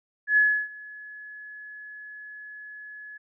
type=tone with ADSR envelope; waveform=sine; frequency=1700 Hz; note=G#6; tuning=40 cents sharp; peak=-15 dBFS; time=0.27-3.18 s; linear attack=100 ms; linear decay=310 ms; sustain=-24 dB; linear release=13 ms; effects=none